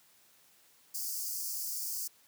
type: high-pass noise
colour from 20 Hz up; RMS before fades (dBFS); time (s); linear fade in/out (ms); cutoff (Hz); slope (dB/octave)
white; -37; 0.94-2.08; 10; 4600; 96
effects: white hiss -64 dBFS RMS until 2.27 s + high-pass 100 Hz 12 dB/octave